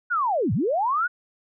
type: linear two-way sweep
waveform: sine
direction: down then up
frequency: 1502 to 90.4 to 1502 Hz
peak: -20 dBFS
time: 0.1-1.08 s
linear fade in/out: 20 ms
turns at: 0.53 s
effects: none